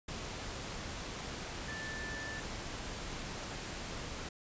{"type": "tone in noise", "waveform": "sine", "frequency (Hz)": 1760, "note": "A6", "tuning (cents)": 0, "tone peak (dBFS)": -42, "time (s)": [1.68, 2.4], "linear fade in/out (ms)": 5, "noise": "pink", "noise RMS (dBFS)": -42, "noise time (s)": [0.08, 4.29], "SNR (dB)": -3, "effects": ["resampled to 16000 Hz"]}